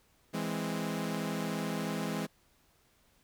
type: chord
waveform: sawtooth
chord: E augmented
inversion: none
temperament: equal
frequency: 164.81 / 207.7 / 261.6 Hz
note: E3 / G#3 / B#3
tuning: 0 / 0 / 0 cents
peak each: -33 / -32 / -35 dBFS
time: 0.33-2.27 s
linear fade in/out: 20 ms
effects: pink hiss -68 dBFS RMS until 3.23 s